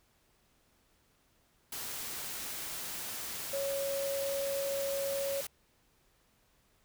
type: tone in noise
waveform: sine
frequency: 554 Hz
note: C#5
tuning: 1 cent flat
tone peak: -32 dBFS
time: 3.53-5.41 s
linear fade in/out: 5 ms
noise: white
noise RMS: -40 dBFS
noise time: 1.72-5.47 s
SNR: +5 dB
effects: pink hiss -70 dBFS RMS until 6.84 s